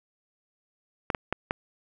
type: clicks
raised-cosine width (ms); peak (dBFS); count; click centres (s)
0.5; -11; 4; 1.102 / 1.148 / 1.326 / 1.509
effects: none